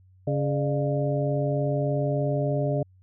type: harmonic tone with a mistuned harmonic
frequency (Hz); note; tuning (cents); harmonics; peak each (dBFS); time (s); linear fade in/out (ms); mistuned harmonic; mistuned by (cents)
140; C#3; +18; 1 / 2 / 3 / 4 / 5; -25 / -32 / -31 / -28 / -37; 0.27-2.83; 5; 4; +110
effects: added 93 Hz sine -53 dBFS peak until 3.02 s